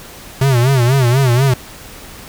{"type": "tone with vibrato", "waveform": "square", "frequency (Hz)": 128, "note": "C3", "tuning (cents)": -38, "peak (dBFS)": -10, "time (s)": [0.41, 1.54], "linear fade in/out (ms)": 5, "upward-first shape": "sine", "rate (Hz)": 4.1, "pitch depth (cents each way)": 140, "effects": ["pink hiss -35 dBFS RMS until 2.28 s"]}